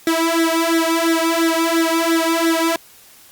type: tone with flanger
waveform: sawtooth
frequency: 329.6 Hz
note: E4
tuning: in tune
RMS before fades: -17 dBFS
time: 0.07-2.76 s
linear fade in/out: 2 ms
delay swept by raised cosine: 0.52 to 2.22 ms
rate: 2.9 Hz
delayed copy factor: +0.95
effects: white hiss -46 dBFS RMS until 3.31 s + Opus 48 kbps